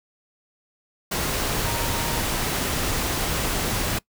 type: tone in noise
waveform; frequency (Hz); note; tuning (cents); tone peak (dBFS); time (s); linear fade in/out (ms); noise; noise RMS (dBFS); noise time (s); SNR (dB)
sine; 932.3; A#5; 0; -33; 1.65-2.21; 10; pink; -25; 1.11-3.99; -11
effects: noise-tail reverb RT60 0.1 s tail -22 dB re dry